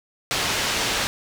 white low-pass noise, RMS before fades -24 dBFS, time 0.31-1.07 s, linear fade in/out 0 ms, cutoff 4700 Hz, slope 12 dB/octave, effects none

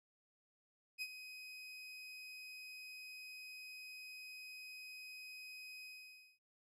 30% pulse tone with ADSR envelope, 2515 Hz, D#7, 18 cents sharp, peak -36 dBFS, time 0.98-6.39 s, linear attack 38 ms, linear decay 51 ms, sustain -11 dB, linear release 550 ms, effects low-pass 12000 Hz 12 dB/octave

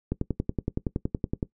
click train, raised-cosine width 3 ms, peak -13 dBFS, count 15, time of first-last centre 0.12-1.428 s, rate 10.7 Hz, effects noise-tail reverb RT60 0.1 s tail -19 dB re dry

